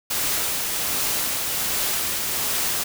white noise with tremolo, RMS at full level -23 dBFS, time 0.1-2.84 s, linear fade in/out 10 ms, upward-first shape triangle, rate 1.3 Hz, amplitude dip 30%, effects none

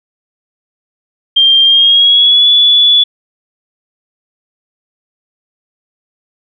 sine tone with pitch glide, 3184 to 3432 Hz, G7 to A7, +26 to -44 cents, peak -4 dBFS, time 1.36-3.04 s, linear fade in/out 10 ms, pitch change +130 cents, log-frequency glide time 1.63-2.48 s, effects none

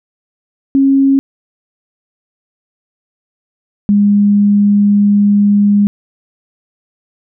sine tone pair in turn, 272.5 / 204.1 Hz, C#4 / G#3, -29 / -30 cents, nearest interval perfect fourth, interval 501 cents, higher first, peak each -6 dBFS, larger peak neither, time 0.75-1.19 / 3.89-5.87 s, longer second, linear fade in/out 0 ms, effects none

